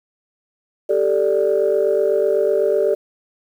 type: chord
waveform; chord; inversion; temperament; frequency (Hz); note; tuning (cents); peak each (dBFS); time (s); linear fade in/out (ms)
sine; G suspended second; none; equal; 392 / 440 / 587.3; G4 / A4 / D5; 0 / 0 / 0; -18; 0.89-2.95; 10
effects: tanh soft clip ceiling -7 dBFS + 8-bit